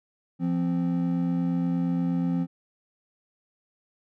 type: tone pair together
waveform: triangle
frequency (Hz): 172.5 / 261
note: F3 / C4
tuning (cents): -21 / -4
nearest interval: perfect fifth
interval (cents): 717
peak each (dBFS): -23 / -25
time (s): 0.39-2.47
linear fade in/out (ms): 50
effects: none